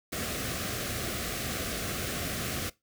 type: band-stop noise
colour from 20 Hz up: pink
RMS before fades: -33 dBFS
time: 0.12-2.7 s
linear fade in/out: 10 ms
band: 770 to 1100 Hz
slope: 96 dB/octave
effects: noise-tail reverb RT60 0.2 s tail -20 dB re dry + high-pass 60 Hz 12 dB/octave

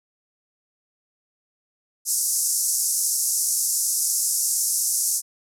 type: band-pass noise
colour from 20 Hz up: white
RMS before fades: -23 dBFS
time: 2.05-5.22 s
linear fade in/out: 50 ms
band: 5400 to 12000 Hz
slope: 48 dB/octave
effects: none

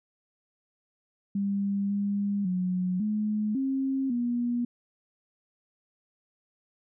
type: tone with pitch steps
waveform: sine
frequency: 199.4 / 201.8 / 182.4 / 212.2 / 268.1 / 240.6 Hz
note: G3 / G#3 / F#3 / G#3 / C4 / B3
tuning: +30 / -49 / -24 / +38 / +42 / -45 cents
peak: -25 dBFS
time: 1.35-4.65 s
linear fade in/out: 5 ms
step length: 550 ms
effects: none

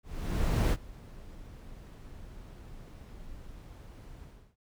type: noise with ADSR envelope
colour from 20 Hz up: brown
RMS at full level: -23 dBFS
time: 0.03-4.56 s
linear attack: 690 ms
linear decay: 45 ms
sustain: -24 dB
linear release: 350 ms
effects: none

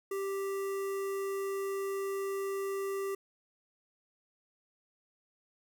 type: tone with notch filter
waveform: square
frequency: 392 Hz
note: G4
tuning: in tune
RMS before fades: -35 dBFS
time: 0.11-3.15 s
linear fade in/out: 5 ms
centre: 3900 Hz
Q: 0.84
effects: none

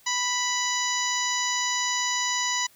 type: harmonic tone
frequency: 987.8 Hz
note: B5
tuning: in tune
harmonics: 1 / 2 / 3 / 4 / 5 / 6 / 7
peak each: -30 / -30 / -34 / -33 / -35 / -31 / -31 dBFS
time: 0.06-2.67 s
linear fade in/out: 10 ms
effects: white hiss -57 dBFS RMS until 2.75 s

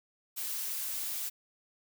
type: noise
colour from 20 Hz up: blue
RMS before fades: -36 dBFS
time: 0.36-1.3 s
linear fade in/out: 20 ms
effects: none

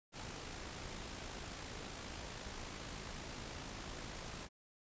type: noise with amplitude modulation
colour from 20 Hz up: pink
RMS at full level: -45 dBFS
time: 0.12-4.49 s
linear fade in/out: 50 ms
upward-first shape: sine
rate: 54.6 Hz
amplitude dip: 40%
effects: resampled to 16000 Hz

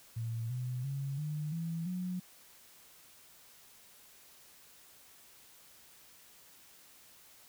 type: tone with pitch steps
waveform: sine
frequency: 114.5 / 125.59 / 137.75 / 151.08 / 165.71 / 181.76 Hz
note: A#2 / B2 / C#3 / D3 / E3 / F#3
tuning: -31 / +29 / -11 / +49 / +9 / -31 cents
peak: -34 dBFS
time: 0.16-2.2 s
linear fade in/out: 10 ms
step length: 340 ms
effects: white hiss -59 dBFS RMS until 7.48 s

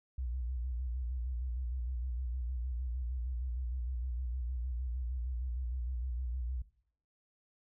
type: tone with vibrato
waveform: sine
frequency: 61.74 Hz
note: B1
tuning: in tune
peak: -33 dBFS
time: 0.18-6.62 s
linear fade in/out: 5 ms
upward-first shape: square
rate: 6.5 Hz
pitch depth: 75 cents each way
effects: noise-tail reverb RT60 0.6 s tail -19 dB re dry + tanh soft clip ceiling -29 dBFS

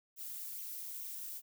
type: noise with flanger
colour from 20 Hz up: violet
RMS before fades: -44 dBFS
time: 0.16-1.42 s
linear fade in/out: 50 ms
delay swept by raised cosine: 0.32 to 2.92 ms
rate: 2.3 Hz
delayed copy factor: +0.5
effects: none

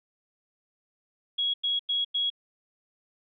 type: tone bursts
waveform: sine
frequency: 3322 Hz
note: G#7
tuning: in tune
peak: -24 dBFS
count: 4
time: 1.38-2.302 s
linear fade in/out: 10 ms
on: 160 ms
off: 94 ms
effects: none

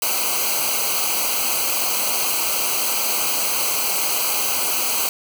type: noise with comb filter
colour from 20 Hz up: white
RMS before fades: -21 dBFS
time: 0.02-5.09 s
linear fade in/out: 2 ms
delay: 0.56 ms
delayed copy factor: -0.9
effects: none

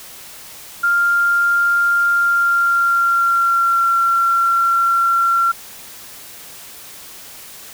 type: tone with pitch glide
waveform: sine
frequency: 1396.9 to 1366.6 Hz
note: F6 to F6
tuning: 0 to -38 cents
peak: -12 dBFS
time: 0.83-5.52 s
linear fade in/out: 10 ms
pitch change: -38 cents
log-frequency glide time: 2.11-3.9 s
effects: white hiss -37 dBFS RMS until 7.73 s

